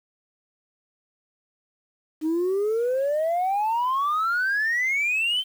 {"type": "exponential sweep", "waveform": "sine", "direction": "up", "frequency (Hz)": [304.9, 3136], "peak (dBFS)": -19, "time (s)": [2.21, 5.44], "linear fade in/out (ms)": 50, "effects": ["tanh soft clip ceiling -19 dBFS", "8-bit"]}